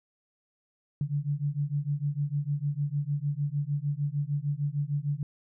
sine beating tone pair, 141.4 / 148 Hz, C#3 / D3, +35 / +14 cents, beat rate 6.6 Hz, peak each -30 dBFS, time 1.01-5.23 s, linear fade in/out 2 ms, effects none

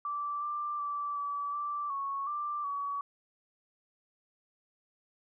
sine tone with pitch steps, 1166 / 1182 / 1162 / 1150 / 1169 / 1106 / 1180 / 1132 Hz, D6 / D6 / D6 / D6 / D6 / C#6 / D6 / C#6, -13 / +11 / -19 / -37 / -8 / -4 / +8 / +36 cents, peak -32 dBFS, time 0.05-3.01 s, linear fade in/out 2 ms, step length 370 ms, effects none

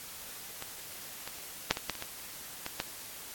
clicks, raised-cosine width 0.2 ms, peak -22 / -30 / -22 / -29 / -7 / -17 / -14 / -25 / -19 / -18 / -14 dBFS, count 11, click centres 0.624 / 1.204 / 1.276 / 1.386 / 1.71 / 1.771 / 1.897 / 1.953 / 2.024 / 2.664 / 2.801 s, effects white hiss -45 dBFS RMS until 3.34 s + AAC 64 kbps

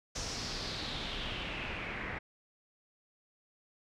pink noise with low-pass filter sweep, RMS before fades -39 dBFS, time 0.15-2.19 s, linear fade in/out 10 ms, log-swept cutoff 6100 to 1900 Hz, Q 3.6, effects none

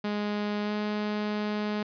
sawtooth tone with pitch glide, 207.7 to 209.9 Hz, G#3 to G#3, 0 to +19 cents, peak -24 dBFS, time 0.04-1.83 s, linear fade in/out 5 ms, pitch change +19 cents, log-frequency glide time 0.63-0.72 s, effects resampled to 11025 Hz + 10-bit

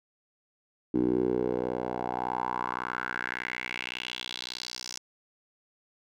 10% pulse tone with band-pass filter sweep, 61.74 Hz, B1, in tune, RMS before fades -32 dBFS, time 0.94-4.98 s, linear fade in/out 5 ms, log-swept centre 310 to 5800 Hz, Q 3.8, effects none

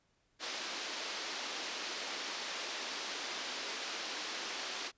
white band-pass noise, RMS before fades -41 dBFS, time 0.39-4.92 s, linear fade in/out 50 ms, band 260 to 5500 Hz, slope 24 dB/octave, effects pink hiss -75 dBFS RMS until 4.97 s + resampled to 16000 Hz

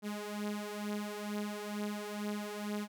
sawtooth beating tone pair, 207.2 / 209.4 Hz, G#3 / G#3, -4 / +15 cents, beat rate 2.2 Hz, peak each -35 / -37 dBFS, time 0.02-2.88 s, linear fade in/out 50 ms, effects none

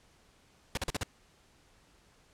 pink noise bursts, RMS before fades -32 dBFS, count 5, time 0.75-1.033 s, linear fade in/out 2 ms, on 23 ms, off 42 ms, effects pink hiss -64 dBFS RMS until 2.33 s + low-pass 9000 Hz 12 dB/octave

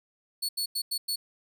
sawtooth tone bursts at uneven times, 4410 Hz, C#8, 10 cents flat, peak -25 dBFS, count 5, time 0.42-0.49 / 0.57-0.66 / 0.75-0.82 / 0.91-0.98 / 1.08-1.16 s, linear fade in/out 10 ms, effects none

